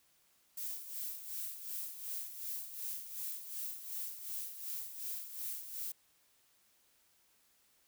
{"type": "noise with tremolo", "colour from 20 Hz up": "violet", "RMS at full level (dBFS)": -40, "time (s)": [0.57, 5.92], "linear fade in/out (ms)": 5, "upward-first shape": "sine", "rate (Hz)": 2.7, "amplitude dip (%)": 65, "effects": ["white hiss -71 dBFS RMS until 7.87 s"]}